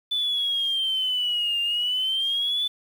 sine exponential two-way sweep, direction down then up, 3504 to 2794 to 3504 Hz, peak -21 dBFS, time 0.11-2.68 s, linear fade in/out 10 ms, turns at 1.61 s, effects tanh soft clip ceiling -18 dBFS + 8-bit

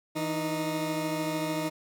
20% pulse tone pair together, 161.31 / 309.3 Hz, E3 / D#4, -37 / -10 cents, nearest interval major seventh, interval 1127 cents, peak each -29 / -25 dBFS, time 0.15-1.7 s, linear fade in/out 20 ms, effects none

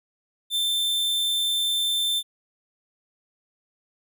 45% pulse tone, 3555 Hz, A7, 17 cents sharp, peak -22 dBFS, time 0.5-2.23 s, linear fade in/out 50 ms, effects none

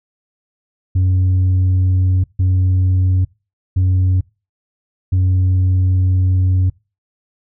sine tone bursts at uneven times, 92.5 Hz, F#2, in tune, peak -8 dBFS, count 4, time 0.95-2.24 / 2.39-3.25 / 3.76-4.21 / 5.12-6.7 s, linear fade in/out 10 ms, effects noise-tail reverb RT60 0.3 s tail -25 dB re dry + tanh soft clip ceiling -10 dBFS

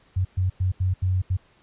sine tone bursts at uneven times, 92.6 Hz, F#2, 2 cents sharp, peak -19 dBFS, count 6, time 0.16-0.25 / 0.37-0.5 / 0.6-0.72 / 0.8-0.94 / 1.02-1.22 / 1.3-1.37 s, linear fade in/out 10 ms, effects pink hiss -59 dBFS RMS until 1.62 s + resampled to 8000 Hz

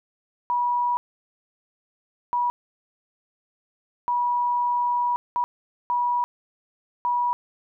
sine tone bursts at uneven times, 970 Hz, B5, 31 cents flat, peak -20 dBFS, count 6, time 0.5-0.97 / 2.33-2.5 / 4.08-5.16 / 5.36-5.44 / 5.9-6.24 / 7.05-7.33 s, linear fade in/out 0 ms, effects none

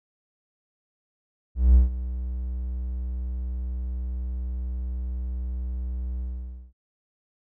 triangle tone with ADSR envelope, 62.1 Hz, B1, 10 cents sharp, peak -8 dBFS, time 1.55-6.73 s, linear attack 200 ms, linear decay 140 ms, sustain -17 dB, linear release 520 ms, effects tanh soft clip ceiling -4 dBFS

